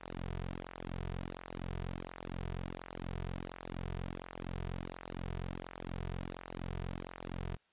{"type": "tone with flanger", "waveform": "sawtooth", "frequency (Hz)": 44.21, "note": "F1", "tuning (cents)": 22, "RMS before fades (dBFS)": -42, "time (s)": [0, 7.57], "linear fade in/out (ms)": 20, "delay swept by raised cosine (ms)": [0.25, 3.75], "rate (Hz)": 1.4, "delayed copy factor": -0.9, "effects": ["white hiss -73 dBFS RMS until 7.72 s", "resampled to 8000 Hz"]}